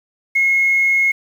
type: tone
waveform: sine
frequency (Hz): 2165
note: C#7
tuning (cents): -41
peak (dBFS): -11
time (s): 0.35-1.12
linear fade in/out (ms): 10
effects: tanh soft clip ceiling -7 dBFS + 7-bit